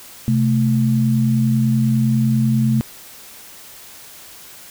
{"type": "tone pair together", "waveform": "sine", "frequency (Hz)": [129.33, 219.4], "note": ["C3", "A3"], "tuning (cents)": [-20, -5], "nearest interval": "major sixth", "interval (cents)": 915, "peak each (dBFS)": -16, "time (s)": [0.28, 2.81], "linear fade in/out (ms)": 0, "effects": ["white hiss -40 dBFS RMS until 4.7 s"]}